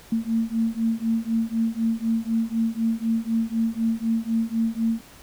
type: beating tone pair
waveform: sine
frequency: 224.6 / 228.6 Hz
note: A3 / A#3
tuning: +36 / -34 cents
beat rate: 4 Hz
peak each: -24 / -24 dBFS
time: 0.12-5.01 s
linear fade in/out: 5 ms
effects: pink hiss -48 dBFS RMS until 5.22 s